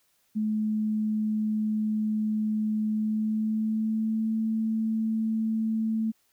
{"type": "tone with pitch glide", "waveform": "sine", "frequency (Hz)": [215, 221.3], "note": ["A3", "A3"], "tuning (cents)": [-40, 10], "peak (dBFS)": -24, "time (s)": [0.35, 6.12], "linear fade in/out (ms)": 20, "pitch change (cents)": 50, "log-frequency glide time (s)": [2.89, 4.33], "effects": ["white hiss -69 dBFS RMS until 6.32 s"]}